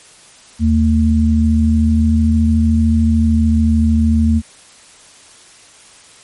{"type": "tone pair together", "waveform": "sine", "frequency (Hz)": [79.5, 225.1], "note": ["D#2", "A3"], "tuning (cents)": [38, 40], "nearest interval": "octave + tritone", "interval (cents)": 1802, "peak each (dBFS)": -12, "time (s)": [0.59, 4.42], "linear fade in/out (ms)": 50, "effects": ["white hiss -43 dBFS RMS until 6.23 s", "MP3 48 kbps"]}